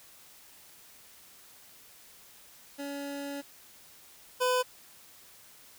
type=tone pair in turn; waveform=25% pulse; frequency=282.3 / 503 Hz; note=C#4 / B4; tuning=+32 / +32 cents; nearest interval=minor seventh; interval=1000 cents; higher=second; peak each=-32 / -21 dBFS; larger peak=second; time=2.78-3.42 / 4.4-4.63 s; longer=first; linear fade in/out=20 ms; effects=white hiss -55 dBFS RMS until 5.78 s